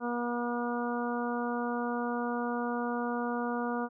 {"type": "harmonic tone", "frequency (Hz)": 240, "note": "B3", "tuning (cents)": -49, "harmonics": [1, 2, 3, 4, 5, 6], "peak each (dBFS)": [-33, -36, -38, -39, -40, -41], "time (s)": [0, 3.89], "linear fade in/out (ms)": 50, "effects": []}